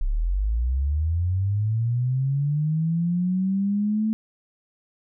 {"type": "linear sweep", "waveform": "sine", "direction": "up", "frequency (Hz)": [31.55, 220.8], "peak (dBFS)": -20, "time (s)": [0.01, 4.13], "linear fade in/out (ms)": 0, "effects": []}